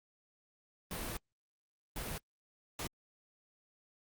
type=noise bursts at uneven times; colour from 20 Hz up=pink; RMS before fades=-40 dBFS; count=3; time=0.91-1.17 / 1.96-2.18 / 2.79-2.87 s; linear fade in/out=2 ms; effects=Opus 32 kbps